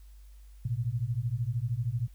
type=beating tone pair; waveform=sine; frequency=112.5 / 125.5 Hz; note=A2 / B2; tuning=+39 / +28 cents; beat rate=13 Hz; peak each=-31 dBFS; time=0.65-2.08 s; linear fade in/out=5 ms; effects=added 50 Hz sine -48 dBFS peak until 2.14 s + white hiss -67 dBFS RMS until 2.14 s